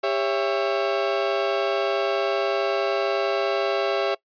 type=chord; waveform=35% pulse; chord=C# diminished; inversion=second; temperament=just; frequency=399.1 / 554.4 / 665.2 Hz; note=G4 / C#5 / E5; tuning=+31 / 0 / +16 cents; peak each=-24 dBFS; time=0.03-4.15 s; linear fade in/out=10 ms; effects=noise-tail reverb RT60 0.1 s tail -22 dB re dry + resampled to 11025 Hz